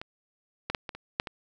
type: clicks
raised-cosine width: 0.3 ms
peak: -22 / -14 / -11 / -19 / -25 / -8 / -20 dBFS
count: 7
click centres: 0.015 / 0.7 / 0.748 / 0.892 / 0.95 / 1.199 / 1.272 s
effects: none